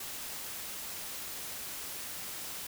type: noise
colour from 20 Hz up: white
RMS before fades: -41 dBFS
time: 0-2.67 s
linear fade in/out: 5 ms
effects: none